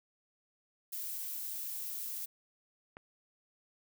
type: noise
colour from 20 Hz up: violet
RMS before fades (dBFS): -40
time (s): 0.92-2.26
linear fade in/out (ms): 10
type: click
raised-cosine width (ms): 0.5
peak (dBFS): -32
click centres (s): 2.969
effects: none